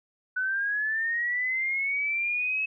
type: linear sweep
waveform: sine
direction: up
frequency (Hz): 1490 to 2588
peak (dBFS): -25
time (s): 0.36-2.66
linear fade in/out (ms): 10
effects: none